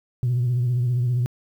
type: tone with vibrato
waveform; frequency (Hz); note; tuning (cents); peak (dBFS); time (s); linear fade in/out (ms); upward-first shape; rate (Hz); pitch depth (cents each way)
sine; 122.9; B2; -8; -17; 0.23-1.26; 0; triangle; 15; 69
effects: tanh soft clip ceiling -16 dBFS + 9-bit